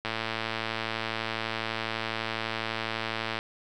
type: click train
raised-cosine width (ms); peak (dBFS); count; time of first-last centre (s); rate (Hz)
0.3; -14; 375; 0.05-3.389; 112
effects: none